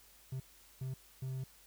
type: tone bursts at uneven times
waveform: triangle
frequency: 131 Hz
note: C3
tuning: 2 cents sharp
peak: -35 dBFS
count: 3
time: 0.32-0.4 / 0.81-0.94 / 1.22-1.44 s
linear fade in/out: 5 ms
effects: added 50 Hz sine -69 dBFS peak until 1.66 s + white hiss -62 dBFS RMS until 1.66 s